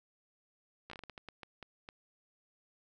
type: slowing click train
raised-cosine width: 0.3 ms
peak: -30 dBFS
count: 12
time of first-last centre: 0.9-1.889 s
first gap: 14 ms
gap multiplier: 1.34
effects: none